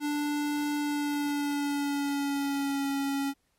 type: tone with pitch glide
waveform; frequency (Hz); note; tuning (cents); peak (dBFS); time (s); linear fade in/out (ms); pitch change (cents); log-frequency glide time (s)
square; 293.7 to 277.2; D4 to C#4; 0 to 0; -28; 0-3.34; 50; -100; 0.78-2.88
effects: pink hiss -73 dBFS RMS until 3.58 s + MP3 64 kbps